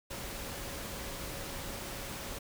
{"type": "tone in noise", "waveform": "sine", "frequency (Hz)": 552, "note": "C#5", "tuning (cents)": -7, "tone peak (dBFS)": -51, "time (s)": [0.1, 2.39], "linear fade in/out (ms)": 10, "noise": "pink", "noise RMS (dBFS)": -41, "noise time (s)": [0.1, 2.39], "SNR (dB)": -13, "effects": []}